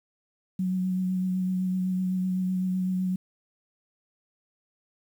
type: tone with vibrato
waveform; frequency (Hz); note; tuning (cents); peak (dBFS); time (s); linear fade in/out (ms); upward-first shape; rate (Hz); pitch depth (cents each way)
sine; 185; F#3; 0; -24; 0.59-3.16; 5; sine; 7.9; 17
effects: 9-bit